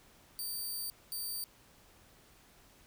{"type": "tone bursts at uneven times", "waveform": "10% pulse", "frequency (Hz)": 4636, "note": "D8", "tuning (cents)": -23, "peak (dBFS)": -30, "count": 2, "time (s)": [[0.39, 0.9], [1.12, 1.44]], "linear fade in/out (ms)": 0, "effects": ["pink hiss -62 dBFS RMS until 2.86 s"]}